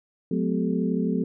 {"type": "tone cluster", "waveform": "sine", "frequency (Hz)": [181.2, 214.3, 252.1, 385.1, 432.5], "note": ["F#3", "A3", "B3", "G4", "A4"], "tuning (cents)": [-36, -45, 36, -31, -30], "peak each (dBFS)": [-26, -28, -27, -33, -32], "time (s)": [0.31, 1.24], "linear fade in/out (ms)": 5, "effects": []}